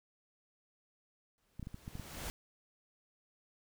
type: noise with exponential growth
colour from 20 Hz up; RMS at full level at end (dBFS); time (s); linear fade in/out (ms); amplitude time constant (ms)
pink; -40; 1.38-2.3; 0; 200
type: clicks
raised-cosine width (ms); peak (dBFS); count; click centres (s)
5; -31; 7; 1.596 / 1.628 / 1.671 / 1.744 / 1.879 / 1.954 / 1.997
effects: none